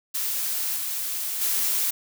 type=noise with level steps; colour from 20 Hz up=blue; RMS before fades=-27 / -29 / -24 dBFS; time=0.14-1.91 s; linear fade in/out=10 ms; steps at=0.76 / 1.41 s; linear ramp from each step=5 ms; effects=none